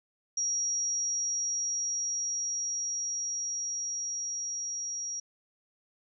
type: tone with level ramp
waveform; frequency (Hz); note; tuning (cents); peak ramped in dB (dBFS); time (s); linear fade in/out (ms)
sine; 5680; F8; +28; -27 to -33; 0.37-5.2; 5
effects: none